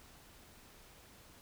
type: silence
effects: pink hiss -59 dBFS RMS until 1.41 s